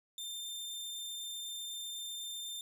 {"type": "tone", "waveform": "sawtooth", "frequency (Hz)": 3592, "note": "A7", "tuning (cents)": 35, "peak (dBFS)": -37, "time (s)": [0.18, 2.61], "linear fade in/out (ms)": 2, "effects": []}